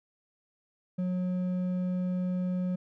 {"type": "tone with hard clipping", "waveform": "sine", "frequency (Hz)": 181.7, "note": "F#3", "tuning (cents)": -31, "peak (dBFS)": -29, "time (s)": [0.98, 2.76], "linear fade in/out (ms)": 10, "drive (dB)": 5, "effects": []}